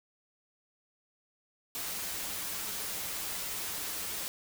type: noise with comb filter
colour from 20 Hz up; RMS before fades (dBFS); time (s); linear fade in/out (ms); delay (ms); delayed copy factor
white; -37; 1.75-4.28; 0; 8.2; -0.5
effects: none